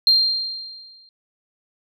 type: tone with exponential decay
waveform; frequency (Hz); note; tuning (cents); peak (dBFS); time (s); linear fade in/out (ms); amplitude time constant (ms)
sine; 4186; C8; 0; -9; 0.07-1.09; 1; 220
effects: tanh soft clip ceiling -6 dBFS